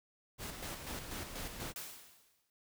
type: noise with tremolo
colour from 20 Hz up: pink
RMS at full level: -42 dBFS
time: 0.38-1.74 s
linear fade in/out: 50 ms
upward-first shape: square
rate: 4.1 Hz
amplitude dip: 45%
type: noise with exponential decay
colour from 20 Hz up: white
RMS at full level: -42 dBFS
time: 1.76-2.5 s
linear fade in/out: 1 ms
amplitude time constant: 160 ms
effects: none